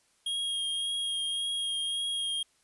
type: tone with vibrato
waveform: square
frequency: 3256 Hz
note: G#7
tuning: 35 cents flat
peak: -30 dBFS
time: 0.26-2.43 s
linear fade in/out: 5 ms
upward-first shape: triangle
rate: 1.8 Hz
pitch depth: 19 cents each way
effects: white hiss -68 dBFS RMS until 2.63 s + resampled to 24000 Hz